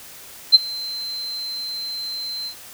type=tone with ADSR envelope; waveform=sine; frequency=4100 Hz; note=C8; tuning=36 cents flat; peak=-3 dBFS; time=0.52-2.55 s; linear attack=28 ms; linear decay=24 ms; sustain=-23 dB; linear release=85 ms; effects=white hiss -41 dBFS RMS until 2.73 s